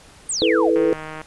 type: exponential sweep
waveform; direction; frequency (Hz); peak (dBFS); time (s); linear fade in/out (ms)
sine; down; 9300 to 554.4; -21; 0.29-0.7; 5
type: chord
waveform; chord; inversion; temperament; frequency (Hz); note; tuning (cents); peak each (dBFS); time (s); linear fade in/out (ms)
sine; E suspended fourth; none; equal with one note detuned; 329.6 / 436.7 / 493.9; E4 / A4 / B4; 0 / -13 / 0; -19; 0.42-0.93; 0
type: click train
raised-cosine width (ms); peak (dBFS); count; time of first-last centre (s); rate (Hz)
0.5; -18; 72; 0.76-1.215; 156
effects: pink hiss -47 dBFS RMS until 1.26 s + resampled to 24000 Hz